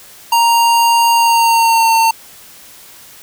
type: tone with pitch glide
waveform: square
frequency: 932 to 906 Hz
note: A#5 to A#5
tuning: -1 to -50 cents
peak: -9 dBFS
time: 0.32-2.11 s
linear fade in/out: 5 ms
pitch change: -49 cents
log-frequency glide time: 1.13-1.94 s
effects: white hiss -39 dBFS RMS until 3.22 s